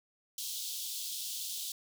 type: high-pass noise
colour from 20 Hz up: pink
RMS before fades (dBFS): -39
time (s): 0.38-1.72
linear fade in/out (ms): 2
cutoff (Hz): 3200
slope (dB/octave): 48
effects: none